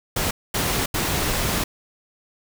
pink noise bursts at uneven times, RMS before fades -23 dBFS, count 3, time 0.16-0.31 / 0.54-0.86 / 0.94-1.64 s, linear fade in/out 5 ms, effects none

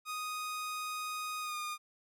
sawtooth tone with pitch glide, 1244.5 to 1219.6 Hz, D#6 to D#6, 0 to -35 cents, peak -33 dBFS, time 0.05-1.78 s, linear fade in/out 50 ms, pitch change -35 cents, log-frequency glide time 1.41-1.56 s, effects none

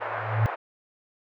sine tone with exponential growth, 110 Hz, A2, in tune, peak -16 dBFS, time 0-0.46 s, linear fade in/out 0 ms, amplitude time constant 100 ms
pink band-pass noise, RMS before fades -32 dBFS, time 0-0.56 s, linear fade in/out 20 ms, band 520 to 1800 Hz, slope 24 dB/octave
effects none

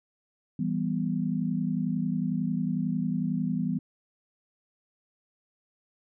sine chord, E minor, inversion none, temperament equal, 164.81 / 196 / 246.9 Hz, E3 / G3 / B3, 0 / 0 / 0 cents, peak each -30 dBFS, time 0.59-3.79 s, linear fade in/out 5 ms, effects none

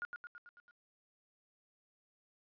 sine tone with echo, 1428 Hz, F6, 38 cents sharp, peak -37 dBFS, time 0.02-0.05 s, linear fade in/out 0 ms, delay 110 ms, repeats 6, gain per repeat -4 dB, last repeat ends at 0.71 s, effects resampled to 11025 Hz + 13-bit

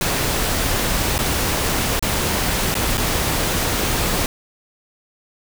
pink noise with dropouts, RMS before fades -20 dBFS, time 0.01-4.26 s, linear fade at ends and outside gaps 1 ms, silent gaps 1.181-1.189 / 1.994-2.025 / 2.742-2.752 / 2.972-2.978 s, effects none

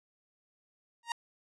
sawtooth tone with exponential growth, 935 Hz, A#5, 5 cents sharp, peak -24 dBFS, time 1.03-1.12 s, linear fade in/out 2 ms, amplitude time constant 18 ms, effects resampled to 22050 Hz

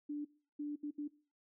sine tone bursts at uneven times, 293.7 Hz, D4, in tune, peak -37 dBFS, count 4, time 0.09-0.25 / 0.59-0.76 / 0.83-0.91 / 0.98-1.08 s, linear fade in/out 10 ms, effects noise-tail reverb RT60 0.4 s tail -20 dB re dry

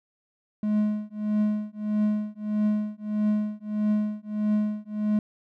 triangle tone with tremolo, 211.2 Hz, G#3, 29 cents sharp, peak -17 dBFS, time 0.63-5.19 s, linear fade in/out 2 ms, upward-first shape triangle, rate 1.6 Hz, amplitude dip 100%, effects none

